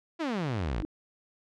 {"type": "exponential sweep", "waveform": "sawtooth", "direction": "down", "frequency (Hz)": [349.2, 46.25], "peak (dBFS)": -25, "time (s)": [0.19, 0.83], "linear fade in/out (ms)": 20}
{"type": "tone with exponential growth", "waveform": "sine", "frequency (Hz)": 311.1, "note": "D#4", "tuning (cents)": 0, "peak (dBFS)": -26, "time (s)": [0.76, 0.85], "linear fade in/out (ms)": 0, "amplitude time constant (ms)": 19}
{"effects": ["low-pass 4000 Hz 12 dB/octave"]}